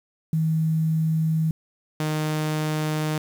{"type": "tone pair in turn", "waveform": ["sine", "sawtooth"], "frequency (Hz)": [159.5, 154.24], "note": ["D#3", "D#3"], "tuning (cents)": [43, -15], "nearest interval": "minor second", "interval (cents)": 58, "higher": "first", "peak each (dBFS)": [-19, -19], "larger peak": "neither", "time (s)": [[0.33, 1.51], [2, 3.18]], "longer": "neither", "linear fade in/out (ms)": 2, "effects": ["8-bit"]}